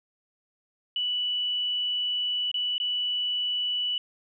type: tone with dropouts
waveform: sine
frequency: 2960 Hz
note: F#7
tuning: in tune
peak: -25 dBFS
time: 0.96-3.98 s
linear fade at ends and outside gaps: 2 ms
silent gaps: 2.515-2.542 / 2.781-2.8 s
effects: none